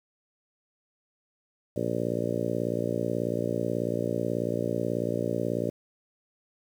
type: harmonic tone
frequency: 58.27 Hz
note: A#1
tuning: in tune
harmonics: 2 / 3 / 4 / 5 / 6 / 7 / 8 / 9 / 10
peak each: -35 / -35 / -35 / -35 / -35 / -35 / -35 / -35 / -35 dBFS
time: 1.76-5.7 s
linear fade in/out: 5 ms
effects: 9-bit